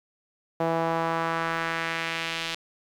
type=tone with band-pass filter sweep; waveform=sawtooth; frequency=164.81 Hz; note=E3; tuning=in tune; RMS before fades=-28 dBFS; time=0.6-2.55 s; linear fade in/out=5 ms; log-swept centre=670 to 3400 Hz; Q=1.5; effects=9-bit